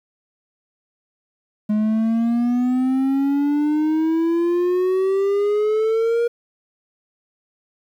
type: exponential sweep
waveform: triangle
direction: up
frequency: 210 to 475 Hz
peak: -14 dBFS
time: 1.69-6.28 s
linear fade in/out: 10 ms
effects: 9-bit